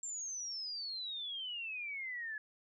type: exponential sweep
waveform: sine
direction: down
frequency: 7459 to 1695 Hz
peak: -39 dBFS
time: 0.03-2.38 s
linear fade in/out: 2 ms
effects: none